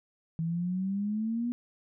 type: exponential sweep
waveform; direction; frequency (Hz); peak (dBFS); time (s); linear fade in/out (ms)
sine; up; 161.2 to 244.1; -28; 0.39-1.52; 0
effects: none